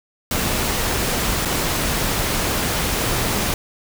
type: noise with dropouts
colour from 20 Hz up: pink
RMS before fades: -21 dBFS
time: 0.31-3.54 s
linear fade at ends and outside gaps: 2 ms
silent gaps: 1.451-1.455 s
effects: none